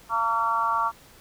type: harmonic tone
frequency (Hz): 228.2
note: A#3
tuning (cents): -37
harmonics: 3 / 4 / 5 / 6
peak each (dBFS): -35 / -26 / -24 / -29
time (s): 0.09-0.92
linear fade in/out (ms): 50
effects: pink hiss -52 dBFS RMS until 1.2 s